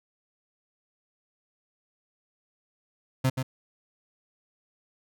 35% pulse tone with echo, 130.81 Hz, C3, in tune, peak -19 dBFS, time 3.24-3.3 s, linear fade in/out 10 ms, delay 130 ms, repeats 1, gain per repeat -6 dB, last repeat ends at 3.43 s, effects none

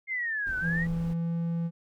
sine exponential two-way sweep, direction down then up, 2135 to 1486 to 1961 Hz, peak -28 dBFS, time 0.07-0.87 s, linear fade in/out 50 ms, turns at 0.58 s
brown noise, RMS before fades -40 dBFS, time 0.46-1.14 s, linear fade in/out 10 ms
triangle tone with pitch glide, 167.1 to 168.07 Hz, E3 to E3, +24 to +34 cents, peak -25 dBFS, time 0.61-1.71 s, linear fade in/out 50 ms, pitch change +10 cents, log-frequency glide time 1.05-1.35 s
effects none

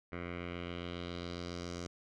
10% pulse tone with low-pass filter sweep, 87.31 Hz, F2, in tune, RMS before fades -42 dBFS, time 0.12-1.87 s, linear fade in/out 5 ms, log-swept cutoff 2000 to 6300 Hz, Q 2.5, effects none

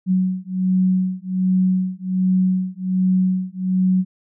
sine beating tone pair, 185 / 186.3 Hz, F#3 / F#3, 0 / +12 cents, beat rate 1.3 Hz, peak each -19 dBFS, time 0.06-4.05 s, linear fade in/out 50 ms, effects none

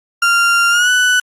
35% pulse tone with pitch glide, 1390 to 1489.8 Hz, F6 to F#6, -9 to +11 cents, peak -8 dBFS, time 0.22-1.2 s, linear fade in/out 5 ms, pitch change +120 cents, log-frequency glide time 0.7-0.9 s, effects low-pass 10000 Hz 12 dB/octave + Opus 48 kbps

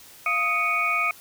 sine tone cluster, 692 / 1253 / 2232 / 2469 Hz, F5 / D#6 / C#7 / D#7, -16 / +12 / +11 / -14 cents, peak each -33 / -25 / -25 / -26 dBFS, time 0.26-1.11 s, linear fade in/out 2 ms, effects white hiss -48 dBFS RMS until 1.2 s

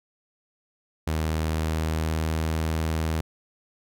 sawtooth tone with pitch glide, 79 to 79.96 Hz, D#2 to D#2, +27 to +48 cents, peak -20 dBFS, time 1.07-3.21 s, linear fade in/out 5 ms, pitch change +21 cents, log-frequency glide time 1.5-2.75 s, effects none

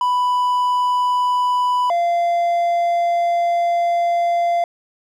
triangle tone pair in turn, 991 / 689.9 Hz, B5 / F5, +6 / -21 cents, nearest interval tritone, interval 627 cents, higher first, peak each -13 dBFS, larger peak neither, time 0.01-1.9 / 1.9-4.64 s, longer second, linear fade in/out 2 ms, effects none

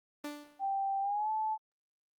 sawtooth tone with exponential decay, 293.7 Hz, D4, in tune, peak -32 dBFS, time 0.24-0.75 s, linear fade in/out 5 ms, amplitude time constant 110 ms
sine tone with pitch glide, 784 to 869.9 Hz, G5 to A5, 0 to -20 cents, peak -30 dBFS, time 0.59-1.58 s, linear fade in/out 50 ms, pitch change +180 cents, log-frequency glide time 1.01-1.3 s
effects Opus 32 kbps

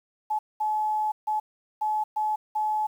sine tone bursts at uneven times, 856 Hz, A5, 48 cents flat, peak -23 dBFS, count 6, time 0.3-0.39 / 0.6-1.12 / 1.27-1.4 / 1.81-2.04 / 2.16-2.36 / 2.55-2.87 s, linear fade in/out 10 ms, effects 9-bit

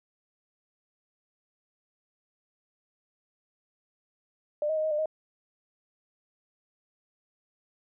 sine tone with pitch steps, 597 / 630 / 621 / 628 / 600 / 626 Hz, D5 / D#5 / D#5 / D#5 / D5 / D#5, +28 / +21 / -3 / +16 / +37 / +10 cents, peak -25 dBFS, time 4.62-5.058 s, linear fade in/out 2 ms, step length 73 ms, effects none

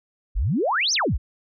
sine exponential two-way sweep, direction up then down, 37.76 to 6420 to 37.76 Hz, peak -19 dBFS, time 0.35-1.18 s, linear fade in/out 20 ms, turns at 0.93 s, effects none

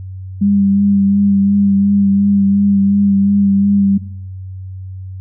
sine tone with vibrato, 199.3 Hz, G3, 29 cents sharp, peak -9 dBFS, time 0.41-3.98 s, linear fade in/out 10 ms, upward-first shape sine, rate 2.8 Hz, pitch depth 21 cents each way, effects noise-tail reverb RT60 0.8 s tail -19 dB re dry + added 94 Hz sine -25 dBFS peak until 5.2 s

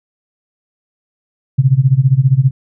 sine tone with tremolo, 132.5 Hz, C3, 22 cents sharp, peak -4 dBFS, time 1.58-2.51 s, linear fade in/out 10 ms, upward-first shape sine, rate 15 Hz, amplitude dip 90%, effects none

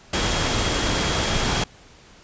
sine tone in noise, 3277 Hz, G#7, 24 cents flat, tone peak -32 dBFS, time 0.13-1.64 s, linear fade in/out 5 ms, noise pink, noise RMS -22 dBFS, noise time 0.13-1.64 s, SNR -13 dB, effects pink hiss -49 dBFS RMS until 2.23 s + resampled to 16000 Hz

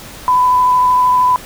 sine tone with vibrato, 1000 Hz, B5, 21 cents sharp, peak -8 dBFS, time 0.28-1.36 s, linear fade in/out 0 ms, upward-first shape triangle, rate 13 Hz, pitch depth 12 cents each way, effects pink hiss -33 dBFS RMS until 1.45 s

